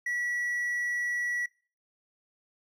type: tone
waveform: triangle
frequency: 1940 Hz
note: B6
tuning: 31 cents flat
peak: -27 dBFS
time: 0.06-1.46 s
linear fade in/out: 5 ms
effects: noise-tail reverb RT60 0.4 s tail -22 dB re dry